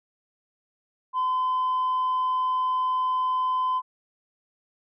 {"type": "tone", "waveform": "sine", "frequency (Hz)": 1021, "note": "C6", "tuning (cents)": -43, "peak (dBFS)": -20, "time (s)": [1.13, 3.82], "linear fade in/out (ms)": 50, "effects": ["tanh soft clip ceiling -20 dBFS"]}